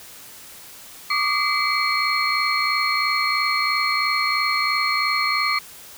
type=tone cluster; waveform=sine; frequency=1151 / 1214 / 2058 / 2293 / 4300 Hz; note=D6 / D#6 / C7 / D7 / C8; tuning=-35 / -43 / -29 / -42 / +47 cents; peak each=-25 dBFS; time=1.1-5.59 s; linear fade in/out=5 ms; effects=white hiss -42 dBFS RMS until 5.97 s